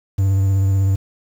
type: tone with vibrato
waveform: triangle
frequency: 97 Hz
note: G2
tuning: 18 cents flat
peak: -11 dBFS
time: 0.18-0.96 s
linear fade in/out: 10 ms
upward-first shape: sine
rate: 16 Hz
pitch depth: 24 cents each way
effects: 7-bit